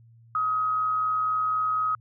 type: tone with amplitude modulation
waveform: sine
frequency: 1265 Hz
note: D#6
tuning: 28 cents sharp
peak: -21 dBFS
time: 0.35-1.95 s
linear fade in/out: 2 ms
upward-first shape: sine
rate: 124 Hz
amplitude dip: 30%
effects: added 115 Hz sine -51 dBFS peak until 2 s